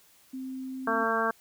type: tone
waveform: sine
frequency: 261.6 Hz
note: C4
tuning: in tune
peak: -34 dBFS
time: 0.33-1.04 s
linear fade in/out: 10 ms
type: harmonic tone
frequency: 225.7 Hz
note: A3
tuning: 44 cents sharp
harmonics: 1 / 2 / 3 / 4 / 5 / 6 / 7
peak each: -35 / -32 / -32 / -34 / -30 / -33 / -31 dBFS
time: 0.87-1.31 s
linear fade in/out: 5 ms
effects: white hiss -60 dBFS RMS until 1.4 s